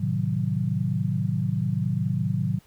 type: chord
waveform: sine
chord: A diminished seventh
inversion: none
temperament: equal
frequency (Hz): 110 / 130.81 / 155.56 / 185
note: A2 / C3 / Eb3 / Gb3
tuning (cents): 0 / 0 / 0 / 0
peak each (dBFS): -28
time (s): 0-2.59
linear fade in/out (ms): 10
effects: pink hiss -59 dBFS RMS until 2.66 s